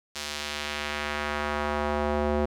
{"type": "tone with band-pass filter sweep", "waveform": "square", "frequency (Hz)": 74, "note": "D2", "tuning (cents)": 14, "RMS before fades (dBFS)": -29, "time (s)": [0.15, 2.46], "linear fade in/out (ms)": 10, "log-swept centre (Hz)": [5100, 490], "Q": 0.93, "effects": []}